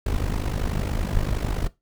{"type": "noise with amplitude modulation", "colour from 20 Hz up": "brown", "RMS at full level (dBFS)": -21, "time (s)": [0.06, 1.68], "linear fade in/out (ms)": 5, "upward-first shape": "sine", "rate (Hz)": 50.6, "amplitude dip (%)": 80, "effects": ["noise-tail reverb RT60 0.2 s tail -18 dB re dry"]}